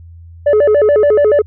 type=tone with vibrato; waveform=sine; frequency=497.1 Hz; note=B4; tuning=11 cents sharp; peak=-4 dBFS; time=0.46-1.42 s; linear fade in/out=10 ms; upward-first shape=square; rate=7 Hz; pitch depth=270 cents each way; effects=tanh soft clip ceiling -6 dBFS + added 84 Hz sine -33 dBFS peak until 1.46 s